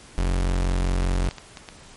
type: tone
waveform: 40% pulse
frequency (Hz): 45.2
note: F#1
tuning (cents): -40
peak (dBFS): -19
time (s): 0.18-1.29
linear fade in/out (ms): 0
type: clicks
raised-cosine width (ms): 0.2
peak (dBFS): -19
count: 6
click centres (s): 1.036 / 1.258 / 1.311 / 1.383 / 1.572 / 1.688
effects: pink hiss -47 dBFS RMS until 1.96 s + MP3 48 kbps